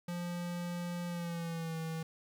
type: tone with pitch glide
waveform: square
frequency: 174.61 to 161.98 Hz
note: F3 to E3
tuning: 0 to -30 cents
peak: -37 dBFS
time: 0.08-2.03 s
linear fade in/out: 5 ms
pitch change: -130 cents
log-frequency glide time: 1.07-1.77 s
effects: 12-bit